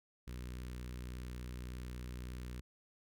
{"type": "tone with notch filter", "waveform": "sawtooth", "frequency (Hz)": 61.74, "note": "B1", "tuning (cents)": 0, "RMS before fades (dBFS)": -45, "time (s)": [0.27, 2.61], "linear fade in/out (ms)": 10, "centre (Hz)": 730, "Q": 0.81, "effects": []}